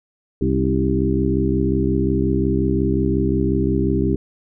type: harmonic tone with a mistuned harmonic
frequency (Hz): 65.6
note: C2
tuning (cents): +5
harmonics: 1 / 2 / 3 / 4 / 5 / 6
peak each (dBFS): -23 / -23 / -23 / -23 / -23 / -23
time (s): 0.41-4.16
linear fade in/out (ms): 5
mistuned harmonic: 4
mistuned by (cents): +54
effects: none